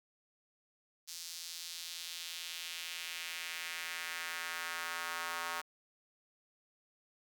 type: tone with high-pass filter sweep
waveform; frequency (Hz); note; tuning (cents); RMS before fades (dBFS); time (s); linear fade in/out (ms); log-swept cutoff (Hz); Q
square; 84.5; E2; +43; -42; 1.07-5.62; 20; 5100 to 1100; 1.6
effects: none